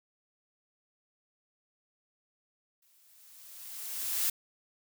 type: noise with exponential growth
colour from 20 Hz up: blue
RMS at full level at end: -28 dBFS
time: 2.82-4.3 s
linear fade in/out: 5 ms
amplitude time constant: 320 ms
effects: none